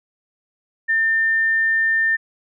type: tone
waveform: sine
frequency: 1800 Hz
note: A6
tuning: 39 cents sharp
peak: -15 dBFS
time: 0.88-2.17 s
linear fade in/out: 20 ms
effects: none